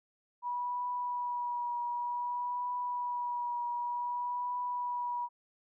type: tone with vibrato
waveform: sine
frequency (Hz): 972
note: B5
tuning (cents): -28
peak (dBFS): -32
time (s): 0.42-5.29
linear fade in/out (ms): 50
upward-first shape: triangle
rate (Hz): 0.54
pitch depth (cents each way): 22
effects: none